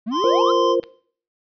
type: exponential sweep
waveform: triangle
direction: up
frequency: 203.7 to 1429 Hz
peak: -20 dBFS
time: 0.06-0.52 s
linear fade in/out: 20 ms
type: tone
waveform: square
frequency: 1040 Hz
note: C6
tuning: 11 cents flat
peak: -21 dBFS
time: 0.11-0.76 s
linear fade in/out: 50 ms
type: chord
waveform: sine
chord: F suspended fourth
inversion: none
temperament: just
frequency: 349.2 / 465.6 / 523.8 Hz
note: F4 / Bb4 / C5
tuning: 0 / -2 / +2 cents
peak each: -20 dBFS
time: 0.24-0.8 s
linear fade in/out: 2 ms
type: clicks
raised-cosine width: 0.2 ms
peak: -27 / -19 dBFS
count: 2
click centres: 0.831 / 0.838 s
effects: noise-tail reverb RT60 0.5 s tail -20 dB re dry + resampled to 11025 Hz